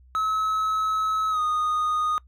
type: tone with pitch glide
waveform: triangle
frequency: 1289 to 1236.5 Hz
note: E6 to D#6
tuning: -39 to -11 cents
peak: -20 dBFS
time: 0.15-2.18 s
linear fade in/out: 0 ms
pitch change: -72 cents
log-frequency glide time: 1.3-1.4 s
effects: noise-tail reverb RT60 0.1 s tail -22 dB re dry + added 63 Hz sine -50 dBFS peak until 2.27 s